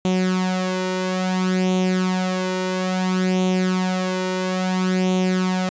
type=tone with flanger; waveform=sawtooth; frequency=185 Hz; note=F#3; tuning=in tune; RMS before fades=-21 dBFS; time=0.05-5.69 s; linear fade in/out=0 ms; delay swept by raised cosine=0.3 to 2.1 ms; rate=0.59 Hz; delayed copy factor=+0.65; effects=resampled to 16000 Hz